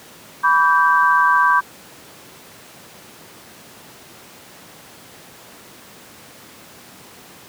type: chord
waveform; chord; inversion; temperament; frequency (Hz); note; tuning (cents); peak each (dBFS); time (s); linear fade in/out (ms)
sine; G major; first; equal with one note detuned; 987.8 / 1144.5 / 1568; B5 / D6 / G6; 0 / -45 / 0; -16; 0.43-1.61; 20
effects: pink hiss -42 dBFS RMS until 7.48 s + high-pass 150 Hz 12 dB/octave